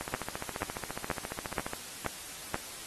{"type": "two click trains", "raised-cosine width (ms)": 0.5, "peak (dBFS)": [-20, -15], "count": [26, 6], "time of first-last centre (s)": [[0.01, 1.734], [0.14, 2.544]], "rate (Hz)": [14.5, 2.08], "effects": ["white hiss -44 dBFS RMS until 2.86 s", "AAC 32 kbps"]}